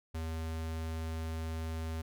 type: tone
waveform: square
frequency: 80.7 Hz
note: E2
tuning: 36 cents flat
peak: -36 dBFS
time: 0.14-2.02 s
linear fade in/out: 10 ms
effects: none